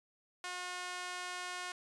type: tone with high-pass filter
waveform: sawtooth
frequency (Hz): 360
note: F#4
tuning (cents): -47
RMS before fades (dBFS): -42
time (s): 0.44-1.72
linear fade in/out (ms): 2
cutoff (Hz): 1100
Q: 0.91
effects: resampled to 22050 Hz